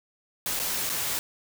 white noise with dropouts, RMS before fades -29 dBFS, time 0.46-1.19 s, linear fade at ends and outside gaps 0 ms, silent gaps 0.592-0.599 / 0.893-0.899 s, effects none

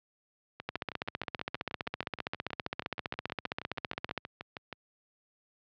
two click trains, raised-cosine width 0.3 ms, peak -16 / -23 dBFS, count 54 / 27, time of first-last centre 0.69-4.177 / 0.6-4.727 s, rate 15.2 / 6.3 Hz, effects high-pass 80 Hz 12 dB/octave + low-pass 4000 Hz 12 dB/octave

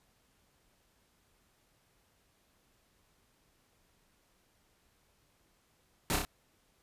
pink noise with echo, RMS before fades -31 dBFS, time 6.1-6.16 s, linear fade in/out 0 ms, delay 30 ms, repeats 3, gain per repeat -3 dB, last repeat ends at 6.25 s, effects pink hiss -71 dBFS RMS until 6.82 s + resampled to 32000 Hz

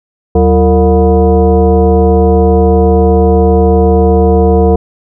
sine tone with frequency modulation, 189 Hz, F#3, 37 cents sharp, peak -4 dBFS, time 0.35-4.76 s, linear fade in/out 5 ms, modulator 265 Hz, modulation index 1.7, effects none

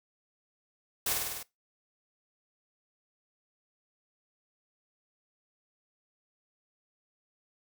white noise with echo, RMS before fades -30 dBFS, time 1.06-1.13 s, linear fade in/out 5 ms, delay 50 ms, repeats 6, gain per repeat -2 dB, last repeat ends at 1.43 s, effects noise-tail reverb RT60 0.2 s tail -21 dB re dry

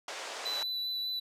pink band-pass noise, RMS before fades -41 dBFS, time 0.08-0.63 s, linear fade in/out 2 ms, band 470 to 7500 Hz, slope 24 dB/octave
triangle tone with vibrato, 3976 Hz, B7, 11 cents sharp, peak -31 dBFS, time 0.45-1.2 s, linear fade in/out 10 ms, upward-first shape triangle, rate 5 Hz, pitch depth 15 cents each way
effects none

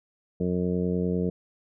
harmonic tone, 90 Hz, F#2, 47 cents flat, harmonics 1 / 2 / 3 / 4 / 5 / 6 / 7, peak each -34 / -26 / -34 / -33 / -30 / -41 / -41 dBFS, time 0.4-1.3 s, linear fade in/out 5 ms, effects none

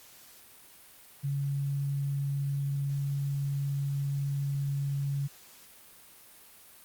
sine tone, 140 Hz, C#3, 18 cents sharp, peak -28 dBFS, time 1.23-5.28 s, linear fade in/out 20 ms, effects white hiss -54 dBFS RMS until 6.84 s + Opus 48 kbps

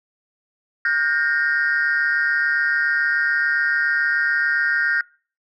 sine tone cluster, 1432 / 1579 / 1849 Hz, F6 / G6 / A#6, +43 / +12 / -15 cents, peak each -20 dBFS, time 0.85-5.01 s, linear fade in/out 2 ms, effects noise-tail reverb RT60 0.4 s tail -24 dB re dry + tanh soft clip ceiling -11 dBFS

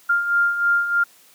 sine beating tone pair, 1396.9 / 1400.1 Hz, F6 / F6, 0 / +4 cents, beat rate 3.2 Hz, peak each -24 / -17 dBFS, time 0.09-1.04 s, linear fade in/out 10 ms, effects white hiss -52 dBFS RMS until 1.34 s + high-pass 150 Hz 12 dB/octave

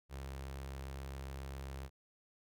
sawtooth tone with notch filter, 67.4 Hz, C#2, 48 cents flat, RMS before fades -45 dBFS, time 0.09-1.9 s, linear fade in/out 50 ms, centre 240 Hz, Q 1.8, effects none

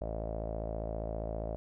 sawtooth tone with low-pass filter, 55 Hz, A1, in tune, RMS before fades -37 dBFS, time 0.01-1.56 s, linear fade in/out 0 ms, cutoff 620 Hz, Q 7.5, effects none

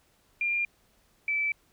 sine tone pair in turn, 2398 / 2315 Hz, D7 / D7, +36 / -25 cents, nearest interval minor second, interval 61 cents, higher first, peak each -25 dBFS, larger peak neither, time 0.41-0.65 / 1.28-1.52 s, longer neither, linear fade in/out 2 ms, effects pink hiss -66 dBFS RMS until 1.72 s

